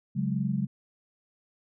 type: chord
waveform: sine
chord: C# suspended fourth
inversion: none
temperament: equal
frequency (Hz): 138.59 / 185 / 207.7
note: C#3 / F#3 / G#3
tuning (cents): 0 / 0 / 0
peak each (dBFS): -30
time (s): 0.15-0.67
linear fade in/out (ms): 20
effects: none